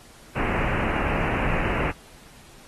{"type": "low-pass noise", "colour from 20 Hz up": "pink", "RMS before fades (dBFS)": -25, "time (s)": [0.35, 1.92], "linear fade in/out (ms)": 20, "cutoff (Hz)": 2800, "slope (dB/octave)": 96, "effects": ["pink hiss -50 dBFS RMS until 2.67 s", "AAC 32 kbps"]}